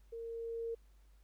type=tone with level ramp; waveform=sine; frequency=460 Hz; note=A#4; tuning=23 cents flat; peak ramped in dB=-42 to -36 dBFS; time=0.12-0.75 s; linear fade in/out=10 ms; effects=added 50 Hz sine -60 dBFS peak until 1.23 s + pink hiss -75 dBFS RMS until 1.23 s